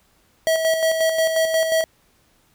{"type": "tone with tremolo", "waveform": "square", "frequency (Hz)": 646, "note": "E5", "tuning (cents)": -35, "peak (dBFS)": -16, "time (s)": [0.47, 1.84], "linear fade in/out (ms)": 0, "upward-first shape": "square", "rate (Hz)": 5.6, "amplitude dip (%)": 45, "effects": ["pink hiss -60 dBFS RMS until 2.54 s"]}